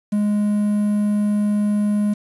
triangle tone with quantisation, 207.7 Hz, G#3, in tune, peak -14 dBFS, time 0.12-2.14 s, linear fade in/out 10 ms, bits 7, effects resampled to 24000 Hz

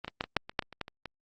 clicks, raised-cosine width 0.3 ms, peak -21 / -19 / -14 / -21 / -8 / -24 / -9 / -28 / -29 / -17 / -27 / -22 dBFS, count 12, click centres 0.046 / 0.08 / 0.209 / 0.24 / 0.367 / 0.495 / 0.592 / 0.624 / 0.727 / 0.813 / 0.881 / 1.057 s, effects Opus 32 kbps

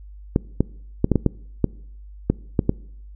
clicks, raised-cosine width 3 ms, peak -3 dBFS, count 10, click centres 0.361 / 0.606 / 1.044 / 1.117 / 1.157 / 1.263 / 1.643 / 2.3 / 2.592 / 2.694 s, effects noise-tail reverb RT60 0.7 s tail -23 dB re dry + added 50 Hz sine -38 dBFS peak until 3.15 s

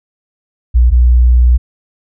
sine tone pair in turn, 60.3 / 60.9 Hz, B1 / B1, -41 / -24 cents, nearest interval unison, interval 17 cents, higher second, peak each -4 dBFS, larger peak neither, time 0.74-0.91 / 0.91-1.58 s, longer second, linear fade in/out 20 ms, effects none

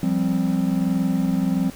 triangle chord, F suspended second, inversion none, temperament equal, 174.61 / 196 / 261.6 Hz, F3 / G3 / C4, 0 / 0 / 0 cents, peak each -21 dBFS, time 0.03-1.7 s, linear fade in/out 2 ms, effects pink hiss -42 dBFS RMS until 1.75 s

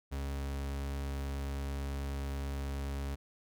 40% pulse tone, 69.3 Hz, C#2, in tune, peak -34 dBFS, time 0.11-3.16 s, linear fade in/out 20 ms, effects none

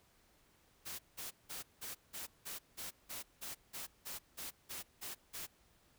white noise bursts, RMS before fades -45 dBFS, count 15, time 0.85-5.47 s, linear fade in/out 20 ms, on 140 ms, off 180 ms, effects pink hiss -70 dBFS RMS until 5.98 s

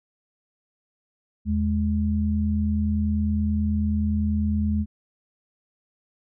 sine tone pair together, 80.41 / 210 Hz, E2 / G#3, -42 / +19 cents, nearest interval octave + perfect fourth, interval 1661 cents, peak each -23 dBFS, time 1.45-4.86 s, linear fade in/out 50 ms, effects none

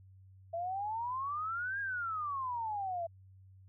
sine exponential two-way sweep, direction up then down, 660 to 1644 to 660 Hz, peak -34 dBFS, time 0.53-3.07 s, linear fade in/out 10 ms, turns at 1.8 s, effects added 95 Hz sine -55 dBFS peak until 3.68 s

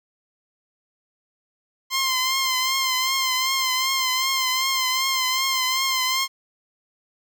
10% pulse tone with vibrato, 1046.5 Hz, C6, in tune, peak -12 dBFS, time 1.9-6.28 s, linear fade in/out 50 ms, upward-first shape triangle, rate 2.6 Hz, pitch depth 50 cents each way, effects none

